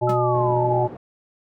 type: harmonic tone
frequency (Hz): 122.2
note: B2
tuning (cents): -18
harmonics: 1 / 3 / 5 / 7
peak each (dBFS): -23 / -23 / -23 / -23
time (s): 0.01-0.88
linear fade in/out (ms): 20
type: linear sweep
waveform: sine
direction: down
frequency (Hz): 1318.5 to 740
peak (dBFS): -26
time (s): 0.07-0.84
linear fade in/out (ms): 10
type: tone with exponential decay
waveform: square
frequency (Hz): 193.8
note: G3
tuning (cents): -20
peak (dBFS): -25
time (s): 0.09-0.21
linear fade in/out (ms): 5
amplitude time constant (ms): 24
type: band-pass noise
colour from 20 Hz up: pink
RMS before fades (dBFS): -37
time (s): 0.34-0.97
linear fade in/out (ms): 5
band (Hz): 160 to 600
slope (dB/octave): 12
effects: none